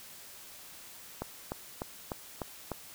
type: click train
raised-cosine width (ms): 1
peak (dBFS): -20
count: 6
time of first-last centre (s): 1.22-2.717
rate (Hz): 3.34
effects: white hiss -50 dBFS RMS until 2.94 s